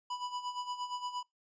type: tone with tremolo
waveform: square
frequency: 987.8 Hz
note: B5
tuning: in tune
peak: -35 dBFS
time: 0.1-1.23 s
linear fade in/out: 5 ms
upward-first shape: sine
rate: 8.6 Hz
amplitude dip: 70%
effects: noise-tail reverb RT60 0.2 s tail -24 dB re dry + resampled to 16000 Hz